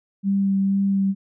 sine tone with vibrato, 196 Hz, G3, in tune, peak -17 dBFS, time 0.23-1.15 s, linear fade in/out 50 ms, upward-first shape sine, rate 2.1 Hz, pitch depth 12 cents each way, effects none

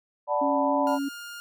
sine chord, B minor seventh, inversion first, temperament equal, 587.3 / 740 / 880 / 987.8 Hz, D5 / F#5 / A5 / B5, 0 / 0 / 0 / 0 cents, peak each -26 / -31 / -28 / -28 dBFS, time 0.27-0.99 s, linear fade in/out 50 ms
sine tone with vibrato, 277.2 Hz, C#4, in tune, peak -26 dBFS, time 0.41-1.09 s, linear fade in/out 10 ms, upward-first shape square, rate 3.5 Hz, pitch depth 9 cents each way
sawtooth tone, 1412 Hz, F6, 19 cents sharp, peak -34 dBFS, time 0.87-1.4 s, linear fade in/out 0 ms
effects none

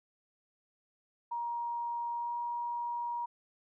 sine tone with pitch glide, 945 to 951.6 Hz, A#5 to A#5, +23 to +35 cents, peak -33 dBFS, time 1.31-3.26 s, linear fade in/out 10 ms, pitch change +12 cents, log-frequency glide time 2.14-2.37 s, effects none

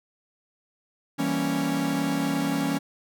45% pulse chord, E diminished seventh, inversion none, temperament equal, 164.81 / 196 / 233.1 / 277.2 Hz, E3 / G3 / Bb3 / Db4, 0 / 0 / 0 / 0 cents, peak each -31 / -32 / -32 / -26 dBFS, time 1.18-2.79 s, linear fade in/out 20 ms, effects none

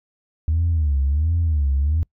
sine tone with vibrato, 75.9 Hz, D#2, 42 cents flat, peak -15 dBFS, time 0.48-2.03 s, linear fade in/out 0 ms, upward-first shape sine, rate 1.4 Hz, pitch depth 190 cents each way, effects noise-tail reverb RT60 0.1 s tail -26 dB re dry + tanh soft clip ceiling -13 dBFS

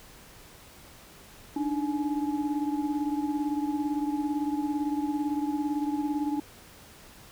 sine tone cluster, 291.4 / 309.2 / 845 Hz, D4 / D#4 / G#5, -13 / -11 / +30 cents, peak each -28 / -32 / -36 dBFS, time 1.56-6.4 s, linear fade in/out 5 ms, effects pink hiss -51 dBFS RMS until 7.31 s

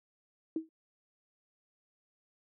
sine tone with exponential decay, 321 Hz, E4, 46 cents flat, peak -26 dBFS, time 0.56-0.69 s, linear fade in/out 2 ms, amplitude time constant 27 ms, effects high-pass 200 Hz 12 dB/octave

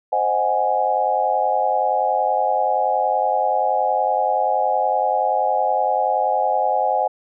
sine chord, Ab dominant seventh, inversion first, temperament equal, 523.3 / 622.3 / 740 / 830.6 Hz, C5 / Eb5 / Gb5 / Ab5, 0 / 0 / 0 / 0 cents, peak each -24 / -24 / -21 / -20 dBFS, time 0.12-7.08 s, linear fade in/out 10 ms, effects none

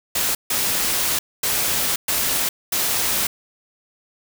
white noise bursts at uneven times, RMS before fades -21 dBFS, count 5, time 0.15-0.35 / 0.5-1.19 / 1.43-1.96 / 2.08-2.49 / 2.72-3.27 s, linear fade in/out 5 ms, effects none

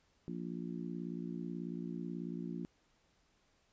harmonic tone, 58.27 Hz, A#1, in tune, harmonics 3 / 4 / 5 / 6, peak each -42 / -44 / -46 / -48 dBFS, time 0.28-2.65 s, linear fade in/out 0 ms, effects pink hiss -73 dBFS RMS until 3.72 s + resampled to 16000 Hz

